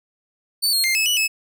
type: tone with pitch steps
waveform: sawtooth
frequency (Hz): 4516 / 4255 / 2105 / 2595 / 2950 / 2594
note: C#8 / C8 / C7 / E7 / F#7 / E7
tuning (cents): +31 / +28 / +10 / -28 / -6 / -28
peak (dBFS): -14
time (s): 0.62-1.28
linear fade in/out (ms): 20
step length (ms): 110
effects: none